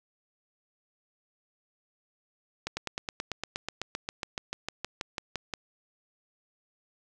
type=slowing click train; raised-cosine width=0.2 ms; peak=-15 dBFS; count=22; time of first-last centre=2.67-5.538 s; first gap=100 ms; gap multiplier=1.03; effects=none